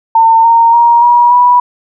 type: tone with pitch steps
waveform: sine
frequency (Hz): 905 / 922.9 / 941.3 / 959.9 / 979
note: A5 / A#5 / A#5 / B5 / B5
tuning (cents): +48 / -18 / +17 / -50 / -15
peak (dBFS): -3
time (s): 0.15-1.6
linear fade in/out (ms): 5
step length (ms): 290
effects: none